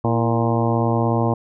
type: harmonic tone with a mistuned harmonic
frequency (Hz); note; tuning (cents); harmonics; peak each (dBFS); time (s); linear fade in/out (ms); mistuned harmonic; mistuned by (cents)
116.54; A#2; 0; 1 / 2 / 3 / 4 / 5 / 6 / 7 / 8 / 9; -20 / -23 / -25 / -26 / -27 / -28 / -28 / -29 / -30; 0.04-1.34; 5; 3; -56
effects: none

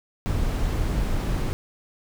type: noise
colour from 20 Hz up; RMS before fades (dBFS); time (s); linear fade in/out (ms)
brown; -24; 0.26-1.53; 0
effects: none

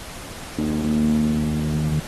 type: tone with band-pass filter sweep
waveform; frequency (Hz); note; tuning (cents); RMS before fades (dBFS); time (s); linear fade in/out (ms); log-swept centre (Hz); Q
sawtooth; 76.4; D#2; -31; -21; 0.58-2; 5; 270 to 170; 7.1
effects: pink hiss -37 dBFS RMS until 2.07 s + AAC 32 kbps

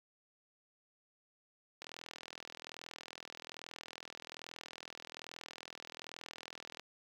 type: click train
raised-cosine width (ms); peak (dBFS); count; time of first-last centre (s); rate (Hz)
0.2; -28; 206; 1.82-6.796; 41.2
effects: high-pass 200 Hz 12 dB/octave + 9-bit

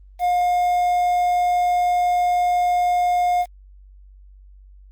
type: tone with quantisation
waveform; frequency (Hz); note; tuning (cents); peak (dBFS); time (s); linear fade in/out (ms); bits
triangle; 713; F5; +36; -14; 0.19-3.46; 50; 7
effects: added 48 Hz sine -43 dBFS peak until 4.91 s + Opus 32 kbps

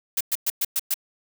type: noise bursts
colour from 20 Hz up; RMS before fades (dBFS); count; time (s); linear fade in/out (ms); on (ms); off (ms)
blue; -23; 6; 0.17-0.942; 5; 37; 110
effects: none

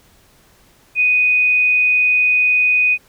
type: tone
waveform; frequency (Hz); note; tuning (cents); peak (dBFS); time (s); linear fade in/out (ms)
sine; 2489; D#7; 0; -11; 0.95-2.98; 50
effects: pink hiss -52 dBFS RMS until 3.08 s

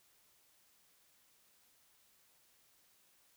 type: silence
effects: white hiss -70 dBFS RMS until 3.36 s

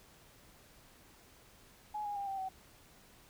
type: tone with pitch steps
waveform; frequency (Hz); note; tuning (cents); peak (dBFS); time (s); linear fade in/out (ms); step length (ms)
sine; 843 / 821.4 / 800.3 / 779.8 / 759.8; G#5 / G#5 / G5 / G5 / F#5; +26 / -19 / +36 / -9 / +46; -36; 1.94-2.49; 10; 110
effects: pink hiss -61 dBFS RMS until 3.29 s

